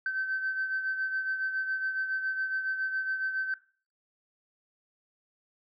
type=beating tone pair; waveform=sine; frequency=1540 / 1547.2 Hz; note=G6 / G6; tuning=-31 / -23 cents; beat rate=7.2 Hz; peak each=-28 / -37 dBFS; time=0.06-3.54 s; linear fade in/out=2 ms; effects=noise-tail reverb RT60 0.4 s tail -18 dB re dry + tanh soft clip ceiling -23 dBFS